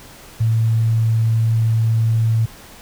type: tone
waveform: sine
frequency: 112.7 Hz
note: A2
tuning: 42 cents sharp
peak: -13 dBFS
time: 0.4-2.46 s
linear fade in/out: 10 ms
effects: pink hiss -41 dBFS RMS until 2.81 s